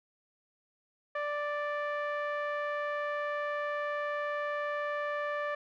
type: tone with low-pass filter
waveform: sawtooth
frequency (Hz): 587.3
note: D5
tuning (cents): 0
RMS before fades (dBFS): -34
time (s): 1.15-5.55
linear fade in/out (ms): 5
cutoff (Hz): 1700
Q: 2.2
effects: none